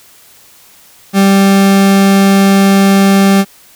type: tone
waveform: 40% pulse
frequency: 196 Hz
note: G3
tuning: in tune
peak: -4 dBFS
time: 1.13-3.45 s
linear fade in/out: 50 ms
effects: white hiss -42 dBFS RMS until 3.75 s